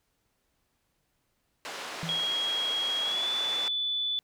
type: band-pass noise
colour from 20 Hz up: pink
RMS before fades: -39 dBFS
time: 1.65-3.68 s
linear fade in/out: 0 ms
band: 530 to 5600 Hz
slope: 12 dB/octave
type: tone with exponential decay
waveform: sine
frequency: 164.81 Hz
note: E3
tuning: in tune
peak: -30 dBFS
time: 2.03-2.35 s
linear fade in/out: 0 ms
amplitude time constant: 69 ms
type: tone with pitch glide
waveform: sine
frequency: 3289 to 3479 Hz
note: G#7 to A7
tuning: -18 to -20 cents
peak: -27 dBFS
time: 2.09-4.19 s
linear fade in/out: 0 ms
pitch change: +98 cents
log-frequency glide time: 3.01-3.27 s
effects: pink hiss -75 dBFS RMS until 4.23 s